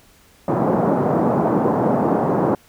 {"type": "band-pass noise", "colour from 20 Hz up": "pink", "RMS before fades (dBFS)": -18, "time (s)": [0.48, 2.55], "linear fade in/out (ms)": 2, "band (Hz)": [150, 970], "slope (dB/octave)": 24, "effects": ["pink hiss -52 dBFS RMS until 2.68 s"]}